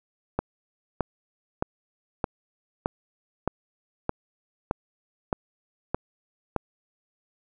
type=click train; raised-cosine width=1 ms; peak=-10 dBFS; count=11; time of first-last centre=0.39-6.563 s; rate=1.62 Hz; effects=none